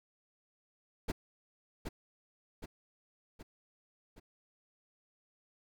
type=noise with echo; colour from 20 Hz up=brown; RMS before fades=-34 dBFS; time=1.08-1.12 s; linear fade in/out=10 ms; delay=770 ms; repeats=4; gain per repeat=-5 dB; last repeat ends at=4.2 s; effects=none